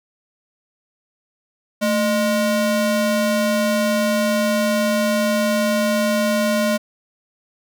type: ring-modulated tone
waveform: square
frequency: 415.3 Hz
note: G#4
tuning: in tune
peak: -14 dBFS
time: 1.81-6.78 s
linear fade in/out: 20 ms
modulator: 195 Hz
effects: none